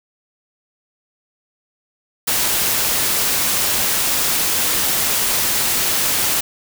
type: noise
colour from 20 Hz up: white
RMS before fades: -18 dBFS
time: 2.27-6.41 s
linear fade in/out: 10 ms
effects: none